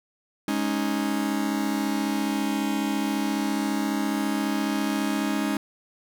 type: chord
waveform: 45% pulse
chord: Ab suspended fourth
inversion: none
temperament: just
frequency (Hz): 207.7 / 276.9 / 311.5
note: Ab3 / Db4 / Eb4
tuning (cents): 0 / -2 / +2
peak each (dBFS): -28 / -28 / -29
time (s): 0.48-5.57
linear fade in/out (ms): 2
effects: none